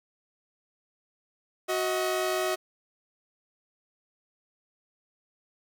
sawtooth tone pair together, 369.5 / 634 Hz, F#4 / D#5, -2 / +32 cents, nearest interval major sixth, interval 934 cents, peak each -25 dBFS, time 1.68-2.56 s, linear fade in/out 20 ms, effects none

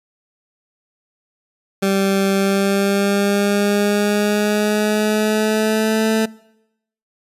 20% pulse tone with pitch glide, 195.2 to 220.4 Hz, G3 to A3, -7 to +3 cents, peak -10 dBFS, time 1.82-6.26 s, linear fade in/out 10 ms, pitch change +210 cents, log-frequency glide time 2.34-6.11 s, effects noise-tail reverb RT60 0.8 s tail -22 dB re dry + resampled to 32000 Hz

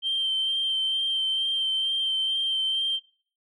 sine tone with vibrato, 3136 Hz, G7, in tune, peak -22 dBFS, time 0.02-3 s, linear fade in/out 50 ms, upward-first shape sine, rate 2.2 Hz, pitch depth 17 cents each way, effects noise-tail reverb RT60 0.5 s tail -24 dB re dry + tanh soft clip ceiling -19 dBFS

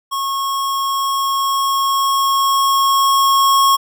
square tone with level ramp, 1093 Hz, C#6, 25 cents flat, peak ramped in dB -19 to -10 dBFS, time 0.11-3.77 s, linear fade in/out 20 ms, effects none

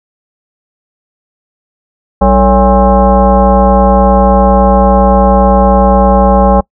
sine tone with frequency modulation, 309.1 Hz, D#4, 11 cents flat, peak -3 dBFS, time 2.21-6.61 s, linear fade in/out 10 ms, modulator 252 Hz, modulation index 2.6, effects noise-tail reverb RT60 0.1 s tail -25 dB re dry

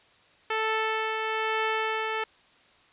10% pulse tone with tremolo, 440 Hz, A4, in tune, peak -16 dBFS, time 0.5-2.24 s, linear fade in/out 5 ms, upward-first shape triangle, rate 1.1 Hz, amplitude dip 35%, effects white hiss -59 dBFS RMS until 2.92 s + resampled to 8000 Hz

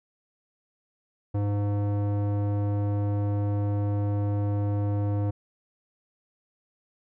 square tone with low-pass filter, 102.2 Hz, G#2, 27 cents flat, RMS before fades -26 dBFS, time 1.34-5.31 s, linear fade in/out 10 ms, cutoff 670 Hz, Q 0.88, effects none

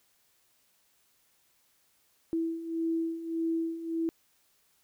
sine beating tone pair, 327.5 / 329.2 Hz, E4 / E4, -11 / -2 cents, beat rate 1.7 Hz, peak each -35 / -30 dBFS, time 2.33-4.09 s, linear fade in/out 0 ms, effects white hiss -69 dBFS RMS until 4.83 s

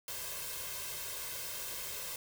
white noise with comb filter, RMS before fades -41 dBFS, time 0.08-2.16 s, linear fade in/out 2 ms, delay 1.9 ms, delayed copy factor +0.75, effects none

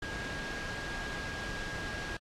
sine tone in noise, 1633 Hz, G#6, 30 cents flat, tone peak -40 dBFS, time 0.02-2.17 s, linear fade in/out 5 ms, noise pink, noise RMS -39 dBFS, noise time 0.02-2.17 s, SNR -4 dB, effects low-pass 5000 Hz 12 dB/octave + AAC 64 kbps

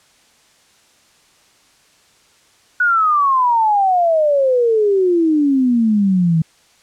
sine exponential sweep, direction down, 1480 to 157.4 Hz, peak -11 dBFS, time 2.8-6.42 s, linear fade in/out 5 ms, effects white hiss -53 dBFS RMS until 6.82 s + low-pass 8000 Hz 12 dB/octave

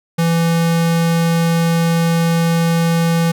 square tone, 166.9 Hz, E3, 22 cents sharp, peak -13 dBFS, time 0.18-3.32 s, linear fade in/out 10 ms, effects none

